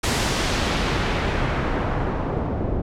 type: noise with low-pass filter sweep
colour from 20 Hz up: pink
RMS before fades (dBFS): -23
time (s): 0.03-2.82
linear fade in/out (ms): 10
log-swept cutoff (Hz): 8900 to 520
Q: 0.78
effects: none